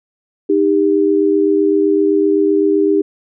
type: tone pair together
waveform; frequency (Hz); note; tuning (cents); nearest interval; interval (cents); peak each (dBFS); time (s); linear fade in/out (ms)
sine; 310.1 / 397.9; D#4 / G4; -6 / +26; major third; 432; -14 / -12; 0.49-3.02; 10
effects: none